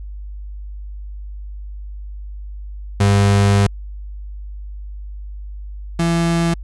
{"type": "tone pair in turn", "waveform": "35% pulse", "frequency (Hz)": [100, 168.18], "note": ["G2", "E3"], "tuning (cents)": [35, 35], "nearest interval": "major sixth", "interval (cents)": 900, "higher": "second", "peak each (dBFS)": [-9, -13], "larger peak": "first", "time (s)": [[3, 3.67], [5.99, 6.54]], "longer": "first", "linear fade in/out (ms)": 5, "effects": ["added 50 Hz sine -28 dBFS peak until 6.63 s", "resampled to 24000 Hz"]}